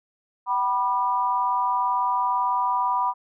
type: tone with amplitude modulation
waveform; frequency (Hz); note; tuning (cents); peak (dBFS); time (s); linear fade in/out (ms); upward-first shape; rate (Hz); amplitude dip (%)
sine; 982; B5; -10; -16; 0.46-3.14; 50; sine; 218; 90
effects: none